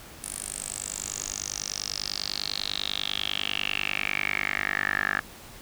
10% pulse tone with band-pass filter sweep, 50.1 Hz, G1, 38 cents sharp, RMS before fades -31 dBFS, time 0.22-5.21 s, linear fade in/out 20 ms, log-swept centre 9800 to 1600 Hz, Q 6.3, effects pink hiss -46 dBFS RMS until 5.61 s

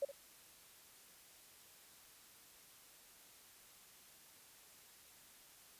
sine tone with echo, 558 Hz, C#5, 11 cents sharp, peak -33 dBFS, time 0.02-0.05 s, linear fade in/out 5 ms, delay 66 ms, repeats 1, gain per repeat -14 dB, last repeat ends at 0.116 s, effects white hiss -62 dBFS RMS until 5.79 s + resampled to 32000 Hz

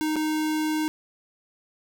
square tone with dropouts, 309.7 Hz, D#4, 8 cents flat, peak -24 dBFS, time 0.01-0.88 s, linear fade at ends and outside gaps 0 ms, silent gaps 0.158-0.164 s, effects none

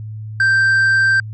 triangle tone, 1568 Hz, G6, in tune, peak -9 dBFS, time 0.4-1.2 s, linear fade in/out 2 ms, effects added 108 Hz sine -26 dBFS peak until 1.33 s + resampled to 22050 Hz

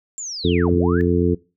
sine linear two-way sweep, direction down then up, 7420 to 50.3 to 1782 Hz, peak -27 dBFS, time 0.18-1.01 s, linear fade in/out 0 ms, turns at 0.73 s
harmonic tone, 87.31 Hz, F2, in tune, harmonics 1 / 2 / 3 / 4 / 5, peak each -21 / -21 / -21 / -21 / -21 dBFS, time 0.44-1.35 s, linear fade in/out 10 ms
effects noise-tail reverb RT60 0.3 s tail -22 dB re dry

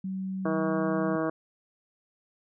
sine tone, 190 Hz, F#3, 46 cents sharp, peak -30 dBFS, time 0.04-1.16 s, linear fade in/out 5 ms
harmonic tone, 160 Hz, D#3, 49 cents sharp, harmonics 1 / 2 / 3 / 4 / 5 / 6 / 7 / 8 / 9 / 10, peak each -38 / -29 / -33 / -32 / -43 / -43 / -36 / -44 / -41 / -44 dBFS, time 0.45-1.3 s, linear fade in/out 5 ms
effects none

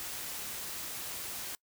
white noise, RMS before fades -40 dBFS, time 0-1.55 s, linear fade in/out 0 ms, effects noise-tail reverb RT60 0.1 s tail -24 dB re dry

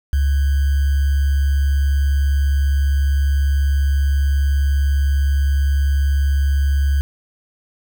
sine tone with sample-and-hold, 69.8 Hz, C#2, 13 cents sharp, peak -13 dBFS, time 0.13-7.01 s, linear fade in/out 0 ms, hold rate 1575 Hz, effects none

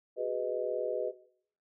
sine chord, G# minor seventh, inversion third, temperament just, 373.8 / 415.3 / 498.4 / 623 Hz, F#4 / G#4 / B4 / D#5, +18 / 0 / +16 / +2 cents, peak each -38 / -37 / -33 / -35 dBFS, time 0.16-1.13 s, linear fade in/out 50 ms, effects noise-tail reverb RT60 0.6 s tail -17 dB re dry

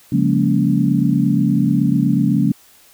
sine tone cluster, 139.9 / 177.6 / 205.3 / 234.1 / 281.3 Hz, C#3 / F3 / G#3 / A#3 / C#4, +16 / +29 / -20 / +8 / +26 cents, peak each -19 dBFS, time 0.12-2.52 s, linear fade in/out 5 ms, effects white hiss -49 dBFS RMS until 2.93 s

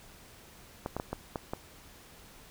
clicks, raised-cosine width 1 ms, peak -19 dBFS, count 6, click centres 0.861 / 0.966 / 0.999 / 1.13 / 1.358 / 1.535 s, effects pink hiss -54 dBFS RMS until 2.5 s

